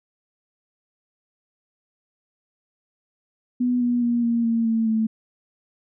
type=tone with pitch steps; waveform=sine; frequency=246.9 / 242.4 / 237.9 / 233.6 / 229.3 / 225.1 / 221 Hz; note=B3 / B3 / A#3 / A#3 / A#3 / A3 / A3; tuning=0 / -32 / +35 / +4 / -28 / +40 / +8 cents; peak=-18 dBFS; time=3.6-5.07 s; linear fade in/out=10 ms; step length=210 ms; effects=none